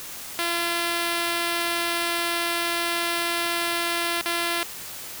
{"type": "tone with dropouts", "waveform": "5% pulse", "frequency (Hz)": 341.6, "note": "F4", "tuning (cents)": -38, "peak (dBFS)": -12, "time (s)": [0.39, 4.63], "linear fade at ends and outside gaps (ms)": 0, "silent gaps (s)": [4.213, 4.258], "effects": ["white hiss -37 dBFS RMS until 5.2 s"]}